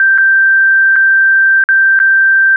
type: tone with dropouts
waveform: sine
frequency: 1568 Hz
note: G6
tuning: in tune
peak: -5 dBFS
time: 0-2.56 s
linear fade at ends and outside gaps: 1 ms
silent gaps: 0.178-0.183 / 0.958-0.962 / 1.639-1.688 / 1.991-2 s
effects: none